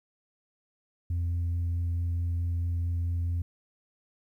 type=tone with vibrato; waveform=sine; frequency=85.9 Hz; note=F2; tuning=28 cents flat; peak=-24 dBFS; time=1.1-3.42 s; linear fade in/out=5 ms; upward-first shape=sine; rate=4.6 Hz; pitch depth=9 cents each way; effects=tanh soft clip ceiling -25 dBFS + 11-bit